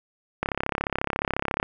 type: click train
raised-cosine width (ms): 0.5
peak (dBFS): -9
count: 42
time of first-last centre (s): 0.43-1.629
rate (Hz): 34.2
effects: none